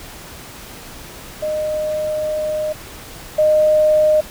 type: tone pair in turn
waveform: sine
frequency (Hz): 614 / 614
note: D#5 / D#5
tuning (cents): -23 / -23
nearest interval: unison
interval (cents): 0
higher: neither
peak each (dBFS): -18 / -10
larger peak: second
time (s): 1.42-2.73 / 3.38-4.21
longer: first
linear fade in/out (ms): 10
effects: pink hiss -36 dBFS RMS until 4.3 s